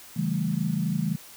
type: chord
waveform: sine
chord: A dominant seventh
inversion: first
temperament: equal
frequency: 138.59 / 164.81 / 196 / 220 Hz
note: C#3 / E3 / G3 / A3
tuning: 0 / 0 / 0 / 0 cents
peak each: -32 / -27 / -29 / -31 dBFS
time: 0.16-1.16 s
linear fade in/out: 10 ms
effects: white hiss -47 dBFS RMS until 1.36 s